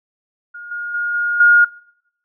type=tone with level steps; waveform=sine; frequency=1427 Hz; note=F6; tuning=37 cents sharp; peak=-30 / -22 / -17 / -15 / -6 dBFS; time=0.54-1.65 s; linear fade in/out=10 ms; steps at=0.71 / 0.94 / 1.14 / 1.4 s; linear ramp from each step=5 ms; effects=noise-tail reverb RT60 0.8 s tail -25 dB re dry